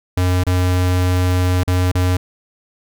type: tone with dropouts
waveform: square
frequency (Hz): 90.7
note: F#2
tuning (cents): -34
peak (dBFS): -14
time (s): 0.17-2.17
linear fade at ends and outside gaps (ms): 5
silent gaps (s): 0.437-0.466 / 1.635-1.676 / 1.917-1.951
effects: none